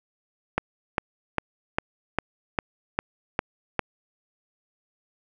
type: click train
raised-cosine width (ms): 0.5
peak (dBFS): -7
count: 9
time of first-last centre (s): 0.58-3.793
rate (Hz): 2.49
effects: none